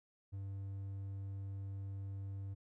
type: tone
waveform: triangle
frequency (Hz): 98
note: G2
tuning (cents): 0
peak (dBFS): -39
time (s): 0.32-2.55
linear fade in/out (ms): 20
effects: none